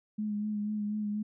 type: tone with vibrato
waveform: sine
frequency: 210 Hz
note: G#3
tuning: 19 cents sharp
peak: -30 dBFS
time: 0.18-1.23 s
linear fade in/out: 10 ms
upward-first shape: sine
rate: 4.1 Hz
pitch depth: 27 cents each way
effects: none